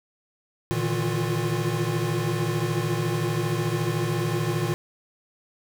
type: tone cluster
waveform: square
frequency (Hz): 116.4 / 148.3 / 161.8 / 342.9 / 357.4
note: A#2 / D3 / E3 / F4 / F4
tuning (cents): -2 / +17 / -32 / -32 / +40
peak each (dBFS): -29 / -31 / -30 / -35 / -31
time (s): 0.71-4.74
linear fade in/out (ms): 0
effects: none